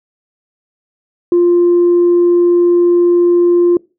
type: tone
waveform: sine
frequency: 349.2 Hz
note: F4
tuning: in tune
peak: -5 dBFS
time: 1.32-3.77 s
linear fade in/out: 2 ms
effects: noise-tail reverb RT60 0.3 s tail -25 dB re dry + tanh soft clip ceiling -4 dBFS